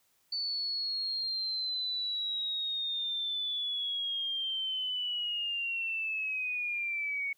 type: linear sweep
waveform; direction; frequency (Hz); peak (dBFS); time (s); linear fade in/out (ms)
sine; down; 4504 to 2217; -31; 0.32-7.33; 5
effects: white hiss -71 dBFS RMS until 7.37 s